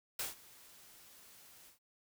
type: noise with ADSR envelope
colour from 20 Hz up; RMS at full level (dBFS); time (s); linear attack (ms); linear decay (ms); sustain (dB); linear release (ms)
white; -37; 0.19-1.79; 5; 150; -22; 120
effects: none